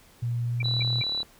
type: tone with pitch glide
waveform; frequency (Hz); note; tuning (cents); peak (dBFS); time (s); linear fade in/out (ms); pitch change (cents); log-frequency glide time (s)
sine; 119.1 to 120.14; A#2 to B2; +38 to -47; -25; 0.22-1.02; 10; +15; 0.43-0.58
type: tone bursts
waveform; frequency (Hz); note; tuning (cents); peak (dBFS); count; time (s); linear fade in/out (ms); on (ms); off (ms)
sine; 2349; D7; 0; -28; 3; 0.6-1.032; 5; 24; 180
type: click train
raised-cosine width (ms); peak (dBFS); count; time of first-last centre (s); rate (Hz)
1; -28; 23; 0.63-1.231; 36.6
type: tone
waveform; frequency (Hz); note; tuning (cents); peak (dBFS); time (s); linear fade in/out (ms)
sine; 3951; B7; 0; -26; 0.64-1.23; 10
effects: pink hiss -56 dBFS RMS until 1.39 s